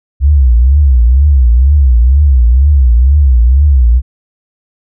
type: tone with vibrato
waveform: sine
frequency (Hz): 65.41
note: C2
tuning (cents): 0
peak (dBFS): -3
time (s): 0.2-4.02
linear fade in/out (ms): 50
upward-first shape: triangle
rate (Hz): 2.1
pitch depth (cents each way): 250
effects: none